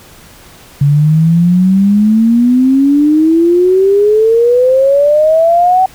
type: exponential sweep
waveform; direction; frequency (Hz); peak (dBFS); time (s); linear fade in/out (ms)
sine; up; 140.2 to 761; -5; 0.81-5.86; 5
effects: pink hiss -38 dBFS RMS until 5.94 s